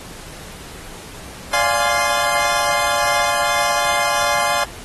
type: chord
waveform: 25% pulse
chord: D half-diminished seventh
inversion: none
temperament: equal with one note detuned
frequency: 581.6 / 698.5 / 830.6 / 1046.5 Hz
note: D5 / F5 / Ab5 / C6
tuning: -17 / 0 / 0 / 0 cents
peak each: -18 dBFS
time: 1.53-4.64 s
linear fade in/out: 5 ms
effects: pink hiss -37 dBFS RMS until 4.84 s + AAC 32 kbps